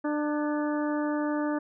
harmonic tone with a mistuned harmonic, 297.9 Hz, D4, 25 cents sharp, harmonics 1 / 2 / 3 / 4 / 5 / 6, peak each -27 / -33 / -37 / -39 / -41 / -43 dBFS, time 0.04-1.59 s, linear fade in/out 10 ms, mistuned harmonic 6, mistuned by -60 cents, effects none

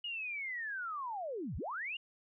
sine linear two-way sweep, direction down then up, 2903 to 51.91 to 2903 Hz, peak -37 dBFS, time 0.04-1.97 s, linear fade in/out 5 ms, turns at 1.57 s, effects none

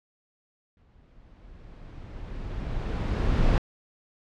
brown noise with exponential growth, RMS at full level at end -19 dBFS, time 0.77-3.58 s, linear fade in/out 1 ms, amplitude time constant 610 ms, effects low-pass 4000 Hz 12 dB/octave

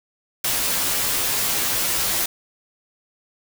white noise with comb filter, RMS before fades -22 dBFS, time 0.44-2.26 s, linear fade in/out 5 ms, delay 13 ms, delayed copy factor -0.75, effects none

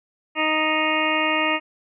harmonic tone, 311.1 Hz, D#4, in tune, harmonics 1 / 2 / 3 / 4 / 6 / 7 / 8 / 9, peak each -27 / -27 / -27 / -27 / -27 / -27 / -27 / -27 dBFS, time 0.35-1.6 s, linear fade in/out 50 ms, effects none

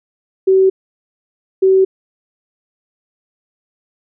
sine tone pair in turn, 381 / 381 Hz, G4 / G4, -49 / -49 cents, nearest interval unison, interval 0 cents, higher neither, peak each -7 dBFS, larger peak neither, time 0.47-0.7 / 1.62-1.85 s, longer neither, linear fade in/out 10 ms, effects none

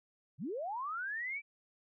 sine linear sweep, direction up, 108.8 to 2349 Hz, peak -36 dBFS, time 0.38-1.42 s, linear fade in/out 50 ms, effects none

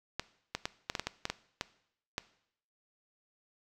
clicks, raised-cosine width 0.2 ms, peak -15 dBFS, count 11, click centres 0.196 / 0.55 / 0.655 / 0.899 / 0.952 / 0.996 / 1.07 / 1.254 / 1.3 / 1.611 / 2.181 s, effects noise-tail reverb RT60 0.7 s tail -18 dB re dry

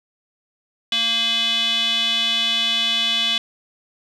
square tone with band-pass filter, 230 Hz, A#3, 23 cents flat, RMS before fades -20 dBFS, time 0.92-3.38 s, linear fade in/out 2 ms, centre 3300 Hz, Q 9.6, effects none

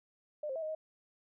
sine tone with pitch steps, 601 / 529 / 649 / 622 / 629 Hz, D5 / C5 / E5 / D#5 / D#5, +40 / +19 / -27 / -1 / +19 cents, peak -35 dBFS, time 0.43-0.75 s, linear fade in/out 5 ms, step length 64 ms, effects none

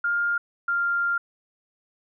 sine tone pair in turn, 1407 / 1394.9 Hz, F6 / F6, +12 / -2 cents, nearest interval unison, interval 14 cents, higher first, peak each -21 dBFS, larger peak neither, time 0.04-0.38 / 0.68-1.18 s, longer second, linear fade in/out 5 ms, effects none

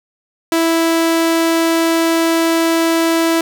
sawtooth tone, 329.6 Hz, E4, in tune, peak -8 dBFS, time 0.52-3.41 s, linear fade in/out 2 ms, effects none

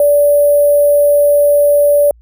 sine tone with sample-and-hold, 580 Hz, D5, 22 cents flat, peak -6 dBFS, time 0-2.11 s, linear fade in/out 2 ms, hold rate 11025 Hz, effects added 58 Hz sine -41 dBFS peak until 2.21 s

